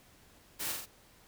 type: noise with echo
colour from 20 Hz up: white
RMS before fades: -37 dBFS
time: 0.59-0.73 s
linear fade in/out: 20 ms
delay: 44 ms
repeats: 3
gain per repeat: -3 dB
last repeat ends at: 0.862 s
effects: pink hiss -61 dBFS RMS until 1.27 s